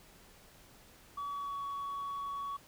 sine tone with pitch glide, 1138 to 1122.3 Hz, C#6 to C#6, +45 to +21 cents, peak -34 dBFS, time 1.17-2.57 s, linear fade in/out 10 ms, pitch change -24 cents, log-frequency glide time 1.28-1.6 s, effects tanh soft clip ceiling -35 dBFS + pink hiss -59 dBFS RMS until 2.67 s

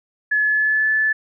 sine tone with pitch glide, 1709 to 1738.9 Hz, G#6 to A6, +49 to -21 cents, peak -15 dBFS, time 0.31-1.13 s, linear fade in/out 10 ms, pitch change +30 cents, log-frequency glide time 0.42-0.9 s, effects none

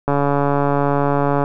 click train, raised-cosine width 1 ms, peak -4 dBFS, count 194, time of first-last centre 0.08-1.439 s, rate 142 Hz, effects none

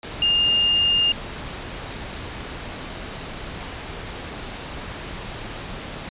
sine tone in noise, 2819 Hz, F7, 16 cents sharp, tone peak -16 dBFS, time 0.22-1.12 s, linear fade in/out 2 ms, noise pink, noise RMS -33 dBFS, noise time 0.03-6.09 s, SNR +14 dB, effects resampled to 8000 Hz

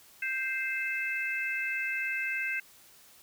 harmonic tone, 523.3 Hz, C5, in tune, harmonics 3 / 4 / 5, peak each -34 / -34 / -34 dBFS, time 0.22-2.6 s, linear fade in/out 5 ms, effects white hiss -57 dBFS RMS until 3.22 s

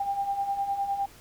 sine beating tone pair, 788 / 797.8 Hz, G5 / G5, +9 / +30 cents, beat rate 9.8 Hz, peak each -34 / -27 dBFS, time 0-1.06 s, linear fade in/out 5 ms, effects pink hiss -52 dBFS RMS until 1.2 s

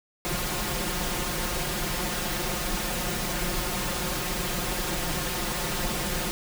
pink noise with comb filter, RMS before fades -29 dBFS, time 0.25-6.31 s, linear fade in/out 0 ms, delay 5.6 ms, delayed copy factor +0.9, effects none

